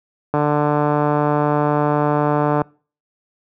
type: click train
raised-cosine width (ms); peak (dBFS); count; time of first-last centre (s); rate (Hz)
1; -4; 338; 0.34-2.617; 148
effects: noise-tail reverb RT60 0.4 s tail -25 dB re dry + high-pass 80 Hz 12 dB/octave